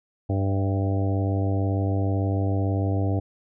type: harmonic tone with a mistuned harmonic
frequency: 98 Hz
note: G2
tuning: in tune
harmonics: 1 / 2 / 3 / 4 / 5 / 6 / 7 / 8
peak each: -22 / -34 / -29 / -36 / -35 / -38 / -35 / -39 dBFS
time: 0.29-3.2 s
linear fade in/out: 10 ms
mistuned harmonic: 7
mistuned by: -29 cents
effects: none